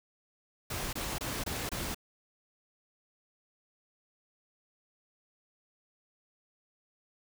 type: noise bursts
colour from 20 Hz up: pink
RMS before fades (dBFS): -36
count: 5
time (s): 0.7-1.946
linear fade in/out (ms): 5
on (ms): 230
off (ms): 24
effects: none